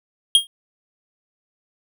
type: tone with exponential decay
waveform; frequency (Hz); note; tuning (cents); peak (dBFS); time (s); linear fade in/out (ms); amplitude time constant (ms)
square; 3239; G#7; -44; -7; 0.35-0.47; 1; 26
effects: none